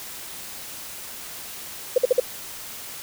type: tone bursts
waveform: sine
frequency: 504 Hz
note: B4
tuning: 35 cents sharp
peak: -12 dBFS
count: 4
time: 1.96-2.2 s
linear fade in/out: 5 ms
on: 21 ms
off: 52 ms
effects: white hiss -37 dBFS RMS until 3.02 s